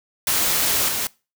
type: noise with level steps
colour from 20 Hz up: white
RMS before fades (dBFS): -20 / -24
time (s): 0.27-1.07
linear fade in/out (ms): 2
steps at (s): 0.88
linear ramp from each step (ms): 10
effects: noise-tail reverb RT60 0.3 s tail -23 dB re dry